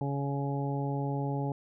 harmonic tone, 140 Hz, C#3, 18 cents sharp, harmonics 1 / 2 / 3 / 4 / 5 / 6, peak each -31 / -36 / -39 / -42 / -44 / -39 dBFS, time 0.01-1.52 s, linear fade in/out 2 ms, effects none

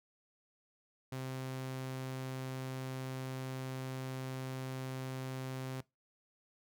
sawtooth tone, 130.81 Hz, C3, in tune, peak -35 dBFS, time 1.12-5.81 s, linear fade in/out 5 ms, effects noise-tail reverb RT60 0.2 s tail -21 dB re dry

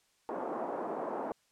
white band-pass noise, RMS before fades -37 dBFS, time 0.29-1.32 s, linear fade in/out 0 ms, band 240 to 900 Hz, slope 24 dB/octave, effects white hiss -71 dBFS RMS until 1.51 s + low-pass 9000 Hz 12 dB/octave

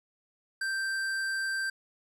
sine tone with hard clipping, 1568 Hz, G6, in tune, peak -31 dBFS, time 0.61-1.7 s, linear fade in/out 5 ms, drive 12 dB, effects none

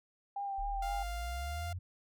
sine tone with vibrato, 794 Hz, G5, 22 cents sharp, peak -35 dBFS, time 0.36-1.03 s, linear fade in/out 5 ms, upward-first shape sine, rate 3.9 Hz, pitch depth 24 cents each way
sine exponential sweep, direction up, 34.62 to 92.5 Hz, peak -37 dBFS, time 0.58-1.79 s, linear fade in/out 10 ms
sawtooth tone, 698.5 Hz, F5, in tune, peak -37 dBFS, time 0.82-1.73 s, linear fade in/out 5 ms
effects none

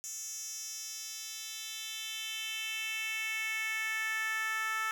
10% pulse tone with high-pass filter sweep, 440 Hz, A4, in tune, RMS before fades -37 dBFS, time 0.04-4.91 s, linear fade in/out 0 ms, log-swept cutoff 6600 to 1400 Hz, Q 3, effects none

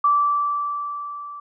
sine tone with level ramp, 1163 Hz, D6, 17 cents flat, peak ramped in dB -13 to -33 dBFS, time 0.04-1.4 s, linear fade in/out 5 ms, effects none

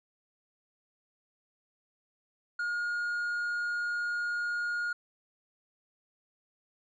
triangle tone, 1429 Hz, F6, 39 cents sharp, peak -28 dBFS, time 2.59-4.93 s, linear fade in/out 5 ms, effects resampled to 16000 Hz

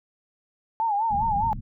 sine tone with vibrato, 859 Hz, A5, 42 cents flat, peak -21 dBFS, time 0.8-1.53 s, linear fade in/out 0 ms, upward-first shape sine, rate 4.9 Hz, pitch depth 120 cents each way
pink low-pass noise, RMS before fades -32 dBFS, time 1.1-1.61 s, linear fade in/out 20 ms, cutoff 230 Hz, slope 48 dB/octave
effects none

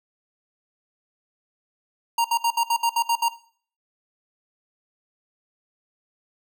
square tone bursts, 932.3 Hz, A#5, in tune, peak -19 dBFS, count 9, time 2.18-3.285 s, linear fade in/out 5 ms, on 65 ms, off 65 ms, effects noise-tail reverb RT60 0.5 s tail -17 dB re dry

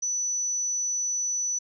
sine tone, 5960 Hz, F#8, 12 cents sharp, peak -25 dBFS, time 0.02-1.59 s, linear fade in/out 10 ms, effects none

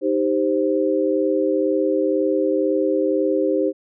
sine chord, C minor, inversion first, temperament equal with one note detuned, 311.1 / 393.1 / 523.3 Hz, Eb4 / G4 / C5, 0 / +5 / 0 cents, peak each -21 dBFS, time 0.01-3.73 s, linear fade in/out 50 ms, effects none

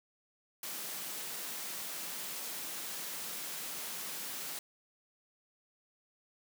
white high-pass noise, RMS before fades -41 dBFS, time 0.63-4.59 s, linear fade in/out 2 ms, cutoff 140 Hz, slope 96 dB/octave, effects none

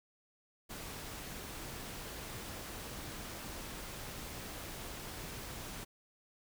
pink noise, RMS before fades -45 dBFS, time 0.69-5.85 s, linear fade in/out 20 ms, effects none

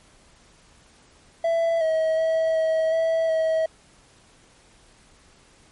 triangle tone with pitch steps, 665 / 639 / 646 / 641 / 652 / 642 Hz, E5 / D#5 / E5 / E5 / E5 / E5, +15 / +46 / -35 / -49 / -19 / -46 cents, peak -17 dBFS, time 1.44-3.66 s, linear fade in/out 5 ms, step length 370 ms, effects pink hiss -55 dBFS RMS until 5.71 s + MP3 48 kbps

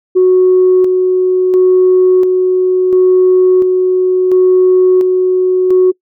sine tone with tremolo, 368.8 Hz, F#4, 6 cents flat, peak -3 dBFS, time 0.15-5.92 s, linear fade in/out 20 ms, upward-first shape square, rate 0.72 Hz, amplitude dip 35%, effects noise-tail reverb RT60 0.1 s tail -23 dB re dry + tanh soft clip ceiling -1 dBFS

